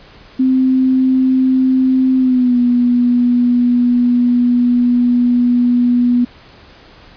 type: tone with pitch glide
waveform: sine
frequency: 259.8 to 243.8 Hz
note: C4 to B3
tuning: -12 to -22 cents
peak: -9 dBFS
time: 0.39-6.25 s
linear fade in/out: 10 ms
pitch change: -110 cents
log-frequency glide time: 2.18-2.58 s
effects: pink hiss -42 dBFS RMS until 7.16 s + resampled to 11025 Hz